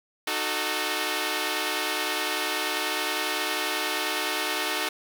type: chord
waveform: 5% pulse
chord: D# diminished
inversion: none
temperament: equal with one note detuned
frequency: 306.8 / 370 / 440 Hz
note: D#4 / F#4 / A4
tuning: -24 / 0 / 0 cents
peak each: -19 dBFS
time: 0.27-4.89 s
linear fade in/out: 5 ms
effects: none